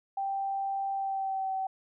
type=tone with pitch glide; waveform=sine; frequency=784 to 765.2 Hz; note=G5 to G5; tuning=0 to -42 cents; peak=-29 dBFS; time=0.17-1.67 s; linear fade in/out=5 ms; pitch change=-42 cents; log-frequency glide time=0.93-1.52 s; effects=none